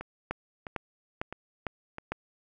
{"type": "two click trains", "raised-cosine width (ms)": 0.5, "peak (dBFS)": [-23, -16], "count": [4, 5], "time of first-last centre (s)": [[0.01, 1.984], [0.31, 2.12]], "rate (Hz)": [1.52, 2.21], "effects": []}